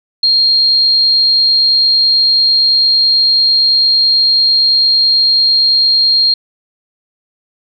sine tone, 4223 Hz, C8, 15 cents sharp, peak -7 dBFS, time 0.23-6.34 s, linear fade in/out 5 ms, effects none

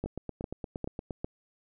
two click trains, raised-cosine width 2 ms, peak -22 / -19 dBFS, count 10 / 4, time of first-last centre 0.06-1.108 / 0.04-1.245 s, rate 8.59 / 2.49 Hz, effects none

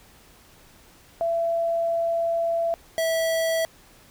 sine / square tone pair in turn, 671 / 653.4 Hz, E5 / E5, +31 / -15 cents, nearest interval unison, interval 46 cents, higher first, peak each -21 / -22 dBFS, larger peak first, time 1.21-2.74 / 2.98-3.65 s, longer first, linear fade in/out 0 ms, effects pink hiss -53 dBFS RMS until 4.1 s

